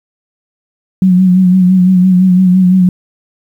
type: tone with vibrato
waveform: sine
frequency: 184 Hz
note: F#3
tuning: 9 cents flat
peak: -4 dBFS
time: 1.02-2.89 s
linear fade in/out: 2 ms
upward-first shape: sine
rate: 5.9 Hz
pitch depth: 43 cents each way
effects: 7-bit